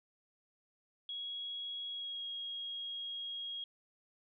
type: tone with pitch glide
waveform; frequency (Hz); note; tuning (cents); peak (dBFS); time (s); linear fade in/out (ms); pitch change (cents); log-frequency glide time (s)
sine; 3322 to 3280; G#7 to G#7; 0 to -22; -39; 1.09-3.64; 2; -22; 1.9-2.25
effects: none